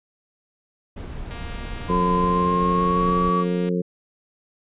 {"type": "noise", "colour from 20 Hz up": "brown", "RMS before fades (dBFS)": -32, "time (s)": [0.96, 3.3], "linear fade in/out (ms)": 10}
{"type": "click train", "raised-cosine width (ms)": 0.3, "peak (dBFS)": -24, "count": 560, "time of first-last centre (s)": [1.31, 3.689], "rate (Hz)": 235}
{"type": "tone with pitch glide", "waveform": "sine", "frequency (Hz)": [1019, 1137.2], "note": ["C6", "C#6"], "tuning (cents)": [-46, 44], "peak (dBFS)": -20, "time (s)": [1.88, 3.45], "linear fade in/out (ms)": 50, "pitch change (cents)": 190, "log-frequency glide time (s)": [2.14, 3.15]}
{"type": "harmonic tone", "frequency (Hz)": 89.3, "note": "F2", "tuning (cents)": 39, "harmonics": [2, 3, 4, 5, 6], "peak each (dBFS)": [-22, -32, -29, -26, -34], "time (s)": [1.89, 3.82], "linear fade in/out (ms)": 10}
{"effects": ["resampled to 8000 Hz"]}